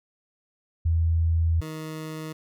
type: tone pair in turn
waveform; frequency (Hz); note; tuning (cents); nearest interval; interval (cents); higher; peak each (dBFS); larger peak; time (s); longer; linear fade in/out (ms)
sine / 20% pulse; 82.41 / 157.1; E2 / D#3; 0 / +17; major seventh; 1117; second; -19 / -28; first; 0.85-1.61 / 1.61-2.33; first; 10
effects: none